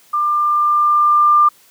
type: tone with level ramp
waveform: sine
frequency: 1194 Hz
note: D6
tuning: 28 cents sharp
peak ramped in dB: -14 to -7 dBFS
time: 0.13-1.49 s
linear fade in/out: 10 ms
effects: white hiss -50 dBFS RMS until 1.7 s + high-pass 100 Hz 12 dB/octave